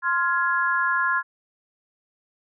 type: chord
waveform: sine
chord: F minor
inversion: second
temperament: just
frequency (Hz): 1047.7 / 1396.9 / 1676.3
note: C6 / F6 / Ab6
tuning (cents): +2 / 0 / +16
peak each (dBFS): -24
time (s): 0.02-1.23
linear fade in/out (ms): 50
effects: none